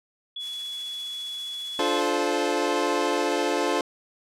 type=tone; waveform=sine; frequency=3392 Hz; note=G#7; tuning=36 cents sharp; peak=-31 dBFS; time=0.36-2 s; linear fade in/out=5 ms
type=noise with tremolo; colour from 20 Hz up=blue; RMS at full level=-38 dBFS; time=0.39-2.13 s; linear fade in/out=50 ms; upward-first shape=triangle; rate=15 Hz; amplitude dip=30%
type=chord; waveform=25% pulse; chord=D minor seventh; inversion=none; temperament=equal with one note detuned; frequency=293.7 / 349.2 / 433.4 / 523.3 Hz; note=D4 / F4 / A4 / C5; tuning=0 / 0 / -26 / 0 cents; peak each=-25 / -24 / -24 / -25 dBFS; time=1.79-3.81 s; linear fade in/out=2 ms
effects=low-pass 8000 Hz 12 dB/octave